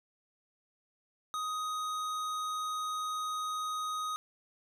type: tone with hard clipping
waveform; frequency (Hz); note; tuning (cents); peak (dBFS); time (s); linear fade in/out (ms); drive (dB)
triangle; 1251; D#6; +9; -35; 1.34-4.16; 0; 18
effects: none